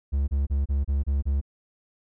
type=tone bursts; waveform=triangle; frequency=69.7 Hz; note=C#2; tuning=10 cents sharp; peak=-19 dBFS; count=7; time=0.12-1.414 s; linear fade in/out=20 ms; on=160 ms; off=29 ms; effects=none